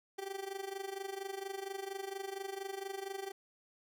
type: tone with amplitude modulation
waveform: 30% pulse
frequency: 390.2 Hz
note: G4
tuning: 8 cents flat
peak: -34 dBFS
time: 0.18-3.32 s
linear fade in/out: 10 ms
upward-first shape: sine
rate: 24.3 Hz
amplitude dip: 80%
effects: none